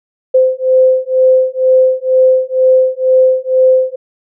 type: beating tone pair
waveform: sine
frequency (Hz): 516 / 518.1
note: C5 / C5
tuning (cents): -24 / -17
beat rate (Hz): 2.1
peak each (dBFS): -10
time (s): 0.34-3.96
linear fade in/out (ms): 10
effects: none